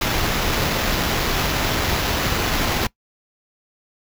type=noise with sample-and-hold; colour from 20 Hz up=pink; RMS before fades=-21 dBFS; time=0.01-2.87 s; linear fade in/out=5 ms; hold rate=8820 Hz; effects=noise-tail reverb RT60 0.1 s tail -22 dB re dry